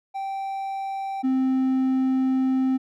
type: tone pair in turn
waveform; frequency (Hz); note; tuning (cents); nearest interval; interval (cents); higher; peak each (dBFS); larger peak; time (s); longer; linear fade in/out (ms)
triangle; 780 / 261.7; G5 / C4; -9 / 0; octave + perfect fifth; 1891; first; -25 / -17; second; 0.14-1.23 / 1.23-2.78; second; 20
effects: none